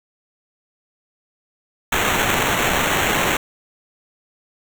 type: noise with sample-and-hold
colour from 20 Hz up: blue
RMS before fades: -19 dBFS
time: 1.92-3.37 s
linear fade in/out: 5 ms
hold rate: 4900 Hz
effects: none